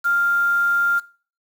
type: tone with quantisation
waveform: sine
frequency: 1396.9 Hz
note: F6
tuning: in tune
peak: -16 dBFS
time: 0.04-1 s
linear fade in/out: 20 ms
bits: 6
effects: noise-tail reverb RT60 0.4 s tail -19 dB re dry